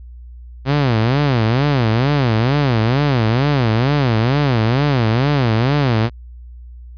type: tone with vibrato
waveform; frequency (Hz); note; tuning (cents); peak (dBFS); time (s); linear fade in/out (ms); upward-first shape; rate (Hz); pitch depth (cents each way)
sawtooth; 127; B2; +49; -9; 0.65-6.1; 50; sine; 2.2; 260
effects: added 60 Hz sine -33 dBFS peak until 6.97 s + resampled to 11025 Hz